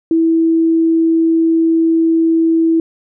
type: tone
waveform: sine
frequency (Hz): 327.3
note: E4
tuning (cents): -12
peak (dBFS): -9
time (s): 0.11-2.8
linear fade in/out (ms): 2
effects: none